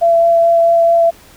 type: tone with vibrato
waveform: sine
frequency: 674 Hz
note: E5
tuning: 38 cents sharp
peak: -7 dBFS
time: 0.01-1.11 s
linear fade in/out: 20 ms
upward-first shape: sine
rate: 4.6 Hz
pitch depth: 9 cents each way
effects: pink hiss -43 dBFS RMS until 1.36 s